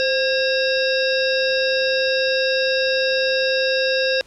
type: harmonic tone with a mistuned harmonic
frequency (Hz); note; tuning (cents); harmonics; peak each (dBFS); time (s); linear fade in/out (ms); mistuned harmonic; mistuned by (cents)
542; C#5; -39; 1 / 3 / 5 / 7 / 9 / 10; -19 / -24 / -26 / -27 / -29 / -29; 0-4.21; 0; 1; -63
effects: pink hiss -51 dBFS RMS until 4.26 s + low-pass 9000 Hz 12 dB/octave